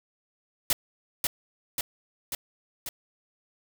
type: noise with echo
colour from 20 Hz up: white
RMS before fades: -23 dBFS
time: 0.7-0.73 s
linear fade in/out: 2 ms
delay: 540 ms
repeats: 4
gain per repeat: -3 dB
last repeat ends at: 2.89 s
effects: none